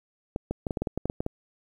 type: clicks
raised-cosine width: 2 ms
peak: -15 dBFS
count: 12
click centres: 0.361 / 0.51 / 0.668 / 0.708 / 0.772 / 0.82 / 0.872 / 0.976 / 1.056 / 1.099 / 1.205 / 1.264 s
effects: 9-bit